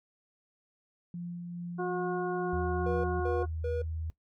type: tone with tremolo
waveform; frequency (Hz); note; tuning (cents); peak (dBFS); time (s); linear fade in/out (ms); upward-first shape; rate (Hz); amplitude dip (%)
sine; 173.9; F3; -7; -35; 1.14-3.2; 2; sine; 2.4; 25
type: harmonic tone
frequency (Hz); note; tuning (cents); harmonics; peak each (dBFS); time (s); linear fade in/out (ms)
361.1; F#4; -42; 1 / 2 / 3 / 4; -31 / -37 / -41 / -41; 1.78-3.46; 20
type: tone with vibrato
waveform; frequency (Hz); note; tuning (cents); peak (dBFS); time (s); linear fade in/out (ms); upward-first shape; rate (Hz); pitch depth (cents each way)
sine; 80.2; E2; -47; -33; 2.53-4.1; 0; sine; 19; 8
type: tone bursts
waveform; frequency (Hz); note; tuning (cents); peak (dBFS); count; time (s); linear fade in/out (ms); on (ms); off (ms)
triangle; 482; B4; -42; -29; 3; 2.86-3.82; 5; 180; 210
effects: noise-tail reverb RT60 0.1 s tail -18 dB re dry